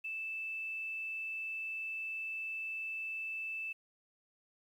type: tone with quantisation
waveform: sine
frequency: 2637 Hz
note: E7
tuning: in tune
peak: -37 dBFS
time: 0.04-3.73 s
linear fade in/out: 10 ms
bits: 11
effects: none